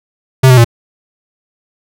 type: tone with pitch steps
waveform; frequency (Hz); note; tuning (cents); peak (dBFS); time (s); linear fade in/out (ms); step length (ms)
square; 131.2 / 127.2 / 117.4; C3 / C3 / A#2; +5 / -48 / +13; -3; 0.43-0.646; 10; 72
effects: none